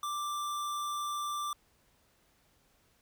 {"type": "tone", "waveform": "square", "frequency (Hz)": 1178, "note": "D6", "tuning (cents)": 5, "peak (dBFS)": -34, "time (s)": [0.03, 1.53], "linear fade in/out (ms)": 2, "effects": ["pink hiss -69 dBFS RMS until 3.01 s"]}